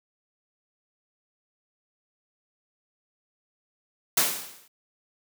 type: noise with exponential decay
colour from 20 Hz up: white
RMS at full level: -19 dBFS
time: 4.17-4.68 s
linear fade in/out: 5 ms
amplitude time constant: 110 ms
effects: high-pass 150 Hz 12 dB/octave